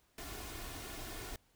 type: noise with comb filter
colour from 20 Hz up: pink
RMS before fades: -45 dBFS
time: 0.18-1.36 s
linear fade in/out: 2 ms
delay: 2.8 ms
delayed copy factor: +0.5
effects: pink hiss -72 dBFS RMS until 1.55 s